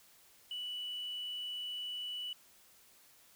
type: tone with hard clipping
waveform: triangle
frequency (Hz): 2960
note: F#7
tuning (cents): 0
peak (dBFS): -38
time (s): 0.51-2.33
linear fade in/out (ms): 2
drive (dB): 2
effects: white hiss -63 dBFS RMS until 3.35 s